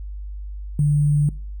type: tone with sample-and-hold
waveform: sine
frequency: 146.83 Hz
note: D3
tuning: in tune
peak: -14 dBFS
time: 0.79-1.29 s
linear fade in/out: 2 ms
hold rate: 8820 Hz
effects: noise-tail reverb RT60 0.4 s tail -21 dB re dry + added 50 Hz sine -29 dBFS peak until 1.6 s